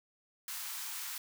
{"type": "high-pass noise", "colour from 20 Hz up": "white", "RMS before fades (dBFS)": -41, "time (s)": [0.48, 1.18], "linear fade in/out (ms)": 2, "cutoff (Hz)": 850, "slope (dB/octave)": 48, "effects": []}